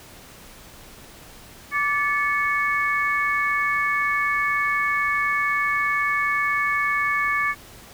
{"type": "tone cluster", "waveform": "sine", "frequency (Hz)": [1163, 1735, 2211], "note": ["D6", "A6", "C#7"], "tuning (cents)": [-17, -25, -5], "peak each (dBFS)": -24, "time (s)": [1.71, 7.55], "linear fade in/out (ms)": 50, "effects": ["pink hiss -45 dBFS RMS until 7.93 s"]}